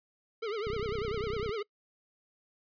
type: tone with vibrato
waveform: square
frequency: 430 Hz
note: A4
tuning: 40 cents flat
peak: -33 dBFS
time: 0.42-1.63 s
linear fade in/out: 10 ms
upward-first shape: triangle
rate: 10 Hz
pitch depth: 160 cents each way
type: click train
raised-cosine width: 5 ms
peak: -28 dBFS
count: 27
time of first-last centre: 0.67-1.493 s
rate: 31.6 Hz
effects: noise-tail reverb RT60 0.1 s tail -25 dB re dry + resampled to 11025 Hz